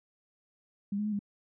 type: tone with pitch steps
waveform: sine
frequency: 200.9 / 209.2 / 212.5 / 202.7 Hz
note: G3 / G#3 / G#3 / G#3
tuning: +43 / +13 / +40 / -42 cents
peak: -29 dBFS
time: 0.92-1.192 s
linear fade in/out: 5 ms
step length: 68 ms
effects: none